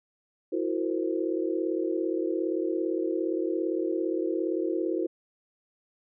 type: tone cluster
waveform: sine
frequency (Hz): 328.6 / 366.1 / 458 / 519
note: E4 / F#4 / A#4 / C5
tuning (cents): -5 / -18 / -31 / -14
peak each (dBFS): -29 / -30 / -34 / -35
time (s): 0.52-5.07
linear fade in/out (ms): 10
effects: none